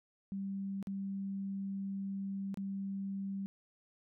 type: tone with dropouts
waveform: sine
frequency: 195.8 Hz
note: G3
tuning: 2 cents flat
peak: -36 dBFS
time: 0.32-3.46 s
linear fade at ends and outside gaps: 0 ms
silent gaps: 0.827-0.871 / 2.543-2.573 s
effects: none